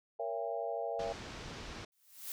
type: chord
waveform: sine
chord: A# diminished seventh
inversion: none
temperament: just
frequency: 466.2 / 559.4 / 671.3 / 805.5 Hz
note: A#4 / C#5 / E5 / G5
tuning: 0 / +16 / +31 / +47 cents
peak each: -40 / -41 / -38 / -42 dBFS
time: 0.19-1.13 s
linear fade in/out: 10 ms
type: low-pass noise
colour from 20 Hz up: pink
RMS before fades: -46 dBFS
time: 0.99-1.85 s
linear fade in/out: 5 ms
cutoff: 6000 Hz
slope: 24 dB/octave
type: noise with exponential growth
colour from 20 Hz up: blue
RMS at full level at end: -39 dBFS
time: 1.92-2.32 s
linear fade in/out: 1 ms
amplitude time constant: 85 ms
effects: none